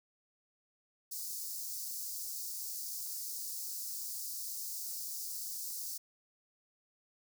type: high-pass noise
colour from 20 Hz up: white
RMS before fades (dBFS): -41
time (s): 1.11-5.98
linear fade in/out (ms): 10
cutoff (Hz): 4600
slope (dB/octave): 48
effects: none